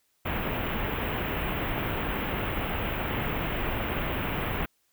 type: band-stop noise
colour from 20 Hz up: pink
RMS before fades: -30 dBFS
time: 0.25-4.66 s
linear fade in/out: 10 ms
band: 3100 to 15000 Hz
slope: 48 dB/octave
effects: white hiss -71 dBFS RMS until 4.92 s